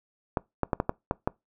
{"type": "clicks", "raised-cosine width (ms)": 1, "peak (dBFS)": -10, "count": 7, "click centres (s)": [0.372, 0.633, 0.732, 0.801, 0.894, 1.111, 1.275], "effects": ["noise-tail reverb RT60 0.2 s tail -24 dB re dry"]}